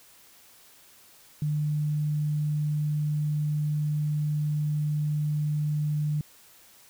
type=tone; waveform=sine; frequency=150 Hz; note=D3; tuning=37 cents sharp; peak=-24 dBFS; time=1.42-6.21 s; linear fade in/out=2 ms; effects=white hiss -55 dBFS RMS until 6.89 s